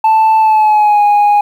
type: tone with pitch glide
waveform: sine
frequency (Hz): 880 to 825.8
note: A5 to G#5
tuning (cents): 0 to -10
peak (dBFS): -3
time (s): 0.04-1.41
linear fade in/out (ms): 5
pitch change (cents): -110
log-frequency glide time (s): 0.39-1.02
effects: tanh soft clip ceiling -5 dBFS + 7-bit